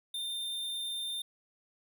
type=tone; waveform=square; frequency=3609 Hz; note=A7; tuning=43 cents sharp; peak=-35 dBFS; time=0.14-1.22 s; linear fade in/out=5 ms; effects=none